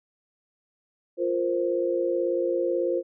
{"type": "chord", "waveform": "sine", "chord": "F suspended fourth", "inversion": "none", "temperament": "just", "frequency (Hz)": [349.2, 465.6, 523.8], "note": ["F4", "Bb4", "C5"], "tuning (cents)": [0, -2, 2], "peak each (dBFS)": [-26, -30, -26], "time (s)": [1.17, 3.03], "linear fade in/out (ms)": 50, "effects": []}